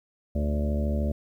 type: harmonic tone with a mistuned harmonic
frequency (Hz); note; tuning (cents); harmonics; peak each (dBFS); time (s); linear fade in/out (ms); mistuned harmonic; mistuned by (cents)
73.42; D2; 0; 1 / 2 / 3 / 4 / 5 / 6 / 7 / 8 / 9; -25 / -37 / -30 / -41 / -40 / -44 / -43 / -35 / -44; 0.35-1.12; 5; 8; -23
effects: 10-bit